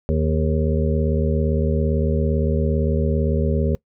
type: harmonic tone with a mistuned harmonic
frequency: 77.7 Hz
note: D#2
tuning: 2 cents flat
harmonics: 1 / 2 / 3 / 5 / 6 / 7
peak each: -20 / -23 / -25 / -27 / -28 / -28 dBFS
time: 0.09-3.75 s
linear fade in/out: 0 ms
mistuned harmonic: 5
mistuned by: +46 cents
effects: noise-tail reverb RT60 0.1 s tail -23 dB re dry